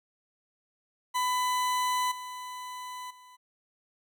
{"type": "tone with level steps", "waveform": "40% pulse", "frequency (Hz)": 1000, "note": "B5", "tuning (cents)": 21, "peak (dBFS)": [-25, -37, -50], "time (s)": [1.14, 3.37], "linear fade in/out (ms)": 20, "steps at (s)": [2.11, 3.1], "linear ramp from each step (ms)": 10, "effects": []}